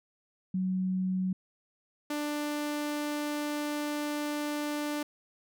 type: tone pair in turn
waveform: sine / sawtooth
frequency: 186.2 / 295.6 Hz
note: F#3 / D4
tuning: +11 / +11 cents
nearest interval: minor sixth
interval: 800 cents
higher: second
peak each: -27 dBFS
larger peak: neither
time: 0.54-1.33 / 2.1-5.03 s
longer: second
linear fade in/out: 5 ms
effects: none